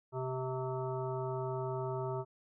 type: harmonic tone with a mistuned harmonic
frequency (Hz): 130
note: C3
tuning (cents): -11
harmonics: 1 / 3 / 5 / 7 / 9 / 10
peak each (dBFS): -38 / -38 / -42 / -43 / -49 / -49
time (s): 0.12-2.25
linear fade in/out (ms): 50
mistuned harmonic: 9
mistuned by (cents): -36
effects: none